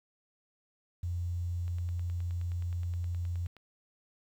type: tone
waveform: sine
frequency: 87.31 Hz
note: F2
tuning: in tune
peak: -31 dBFS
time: 1.03-3.47 s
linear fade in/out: 5 ms
type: click train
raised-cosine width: 0.3 ms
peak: -38 dBFS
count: 19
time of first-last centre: 1.68-3.567 s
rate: 9.54 Hz
effects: 10-bit